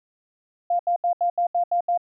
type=tone bursts; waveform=sine; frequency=698.5 Hz; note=F5; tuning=in tune; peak=-18 dBFS; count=8; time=0.7-1.976 s; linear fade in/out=5 ms; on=93 ms; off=76 ms; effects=none